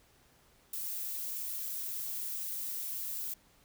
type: noise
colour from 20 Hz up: violet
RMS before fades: -38 dBFS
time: 0.73-3.34 s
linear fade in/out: 5 ms
effects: pink hiss -65 dBFS RMS until 3.64 s